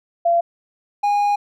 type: tone pair in turn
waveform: sine / triangle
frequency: 684 / 819.6 Hz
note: F5 / G#5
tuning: -36 / -23 cents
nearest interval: minor third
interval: 313 cents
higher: second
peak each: -13 dBFS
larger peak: neither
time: 0.25-0.41 / 1.03-1.36 s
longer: second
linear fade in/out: 10 ms
effects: none